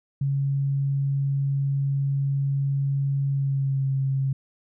sine tone with pitch glide, 138.59 to 135.19 Hz, C#3 to C#3, 0 to -43 cents, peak -21 dBFS, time 0.21-4.33 s, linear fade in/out 5 ms, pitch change -43 cents, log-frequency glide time 3.3-3.89 s, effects none

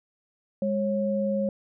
sine tone pair together, 204.7 / 547 Hz, G#3 / C#5, -25 / -23 cents, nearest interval octave + perfect fourth, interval 1702 cents, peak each -26 dBFS, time 0.62-1.49 s, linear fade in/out 2 ms, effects none

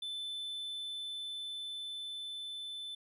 triangle tone with level ramp, 3520 Hz, A7, in tune, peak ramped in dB -36 to -39 dBFS, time 0.02-2.95 s, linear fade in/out 5 ms, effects resampled to 32000 Hz

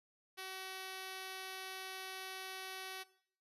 5% pulse tone, 378.2 Hz, F#4, 38 cents sharp, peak -33 dBFS, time 0.37-3.04 s, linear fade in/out 20 ms, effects noise-tail reverb RT60 0.6 s tail -18 dB re dry + resampled to 32000 Hz

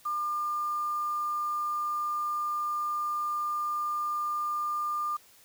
sine tone with quantisation, 1200 Hz, D6, 37 cents sharp, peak -28 dBFS, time 0.05-5.17 s, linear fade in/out 10 ms, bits 8, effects white hiss -58 dBFS RMS until 5.44 s

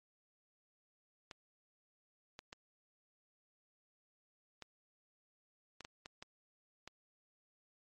clicks, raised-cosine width 0.2 ms, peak -30 dBFS, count 9, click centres 1.312 / 2.391 / 2.529 / 4.623 / 5.807 / 5.849 / 6.059 / 6.225 / 6.876 s, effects MP3 48 kbps

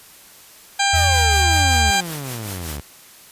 harmonic tone, 796 Hz, G5, 26 cents sharp, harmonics 1 / 2 / 3 / 4 / 5 / 6 / 8 / 9 / 10, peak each -19 / -22 / -24 / -25 / -26 / -27 / -28 / -29 / -29 dBFS, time 0.79-2.01 s, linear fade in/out 10 ms
sine tone with vibrato, 81 Hz, E2, 30 cents flat, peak -17 dBFS, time 0.93-1.91 s, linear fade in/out 10 ms, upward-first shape triangle, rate 1.8 Hz, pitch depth 140 cents each way
sawtooth exponential sweep, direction down, 672 to 68.3 Hz, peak -24 dBFS, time 0.93-2.81 s, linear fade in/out 10 ms
white noise with tremolo, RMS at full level -30 dBFS, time 0.95-2.77 s, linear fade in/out 0 ms, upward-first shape triangle, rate 5.3 Hz, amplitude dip 70%
effects white hiss -45 dBFS RMS until 3.31 s + resampled to 32000 Hz

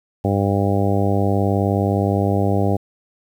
harmonic tone, 99.4 Hz, G2, 25 cents sharp, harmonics 1 / 2 / 3 / 4 / 5 / 6 / 7 / 8, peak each -19 / -22 / -24 / -25 / -26 / -27 / -27 / -28 dBFS, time 0.24-2.77 s, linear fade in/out 10 ms, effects 8-bit

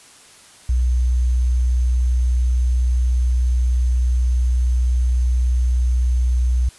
sine tone with sample-and-hold, 61.74 Hz, B1, in tune, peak -14 dBFS, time 0.69-6.69 s, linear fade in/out 5 ms, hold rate 6300 Hz, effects white hiss -46 dBFS RMS until 6.78 s + resampled to 24000 Hz

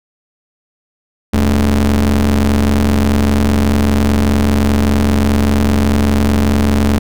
35% pulse ring-modulated tone, 68.2 Hz, C#2, 28 cents flat, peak -5 dBFS, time 1.33-6.99 s, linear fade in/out 10 ms, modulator 148 Hz, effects none

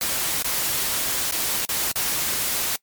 white noise with dropouts, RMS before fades -24 dBFS, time 0.01-2.76 s, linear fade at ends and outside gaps 2 ms, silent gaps 0.425-0.444 / 1.312-1.321 / 1.653-1.69 / 1.917-1.957 s, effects noise-tail reverb RT60 0.1 s tail -23 dB re dry + MP3 96 kbps

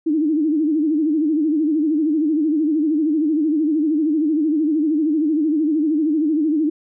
sine tone with vibrato, 307.2 Hz, D#4, 22 cents flat, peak -15 dBFS, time 0.06-6.7 s, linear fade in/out 10 ms, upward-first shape sine, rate 13 Hz, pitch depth 110 cents each way, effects none

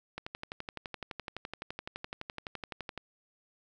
click train, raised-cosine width 0.3 ms, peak -22 dBFS, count 34, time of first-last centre 0.18-2.977 s, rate 11.8 Hz, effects none

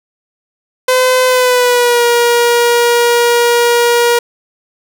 sawtooth tone with pitch glide, 510 to 475.8 Hz, C5 to A#4, -44 to +35 cents, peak -4 dBFS, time 0.88-4.19 s, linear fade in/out 5 ms, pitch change -121 cents, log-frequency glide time 1.27-2.04 s, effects none

